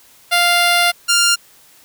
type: tone pair in turn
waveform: 10% pulse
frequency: 698.5 / 1397 Hz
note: F5 / F6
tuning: 0 / 0 cents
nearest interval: octave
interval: 1200 cents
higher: second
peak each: -3 dBFS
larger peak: neither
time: 0.31-0.92 / 1.08-1.36 s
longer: first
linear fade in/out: 20 ms
effects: white hiss -48 dBFS RMS until 1.84 s